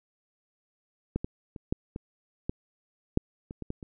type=clicks; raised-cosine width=3 ms; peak=-15 / -19 / -28 / -13 / -22 / -16 / -9 / -26 / -24 / -20 / -28 dBFS; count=11; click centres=1.16 / 1.245 / 1.562 / 1.725 / 1.961 / 2.495 / 3.174 / 3.509 / 3.623 / 3.704 / 3.828 s; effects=none